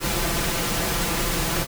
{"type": "noise with comb filter", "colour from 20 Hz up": "pink", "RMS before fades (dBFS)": -24, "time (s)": [0, 1.67], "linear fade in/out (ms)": 50, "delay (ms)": 5.9, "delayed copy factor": 0.55, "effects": []}